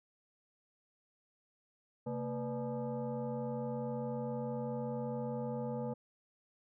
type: tone with frequency modulation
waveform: sine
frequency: 132.8 Hz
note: C3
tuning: 26 cents sharp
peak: -35 dBFS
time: 2.06-5.94 s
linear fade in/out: 10 ms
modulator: 361 Hz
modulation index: 1.6
effects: none